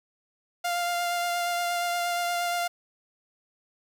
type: tone with vibrato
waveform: sawtooth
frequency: 698.5 Hz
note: F5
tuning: in tune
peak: -22 dBFS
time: 0.64-2.68 s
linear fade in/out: 10 ms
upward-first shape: sine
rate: 8.5 Hz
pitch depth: 13 cents each way
effects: 10-bit